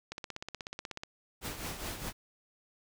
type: click train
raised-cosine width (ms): 0.2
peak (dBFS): -22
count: 16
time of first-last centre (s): 0.12-1.035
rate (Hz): 16.4
type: noise with tremolo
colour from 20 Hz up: pink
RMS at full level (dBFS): -37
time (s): 1.41-2.13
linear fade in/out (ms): 50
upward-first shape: triangle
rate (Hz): 4.8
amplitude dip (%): 65
effects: none